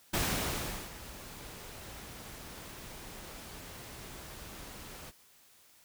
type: noise with ADSR envelope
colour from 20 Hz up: pink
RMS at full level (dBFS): -30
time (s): 0.13-5.12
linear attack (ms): 12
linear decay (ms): 760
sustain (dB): -17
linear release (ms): 35
effects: white hiss -62 dBFS RMS until 5.84 s